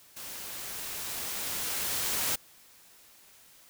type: noise with level ramp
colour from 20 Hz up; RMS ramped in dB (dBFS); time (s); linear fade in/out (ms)
white; -42 to -29; 0.16-2.36; 10
effects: white hiss -57 dBFS RMS until 3.69 s